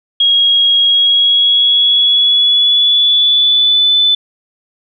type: tone with pitch glide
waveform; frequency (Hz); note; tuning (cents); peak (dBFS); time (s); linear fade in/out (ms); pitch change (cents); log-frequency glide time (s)
sine; 3289 to 3505; G#7 to A7; -18 to -7; -7; 0.2-4.15; 5; +111; 0.84-3.95
effects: none